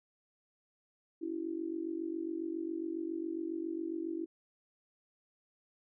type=tone with amplitude modulation; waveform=sine; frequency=329.6 Hz; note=E4; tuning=in tune; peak=-31 dBFS; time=1.21-4.26 s; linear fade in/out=20 ms; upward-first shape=sine; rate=47.3 Hz; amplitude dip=85%; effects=none